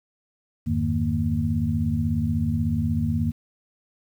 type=tone cluster; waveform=sine; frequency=83.9 / 100.3 / 153.5 / 231.7 Hz; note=E2 / G2 / D#3 / A#3; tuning=+31 / +40 / -23 / -10 cents; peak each=-27 / -27 / -27 / -25 dBFS; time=0.66-3.32 s; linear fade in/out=20 ms; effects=9-bit